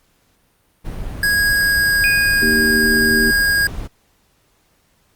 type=noise; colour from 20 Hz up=brown; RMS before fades=-27 dBFS; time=0.84-3.88 s; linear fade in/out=20 ms
type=tone with pitch glide; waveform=square; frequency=1651 to 1633 Hz; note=G#6 to G#6; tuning=-11 to -30 cents; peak=-14 dBFS; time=1.23-3.67 s; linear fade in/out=2 ms; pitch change=-19 cents; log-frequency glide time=1.35-2.27 s
type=tone with exponential decay; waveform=sine; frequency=2478 Hz; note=D#7; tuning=8 cents flat; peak=-15 dBFS; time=2.04-2.96 s; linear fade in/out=0 ms; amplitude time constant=200 ms
type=chord; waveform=sine; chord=Eb major; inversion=second; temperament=equal; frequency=233.1 / 311.1 / 392 Hz; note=Bb3 / Eb4 / G4; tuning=0 / 0 / 0 cents; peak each=-19 / -25 / -22 dBFS; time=2.42-3.31 s; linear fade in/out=5 ms
effects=pink hiss -60 dBFS RMS until 5.15 s + Opus 48 kbps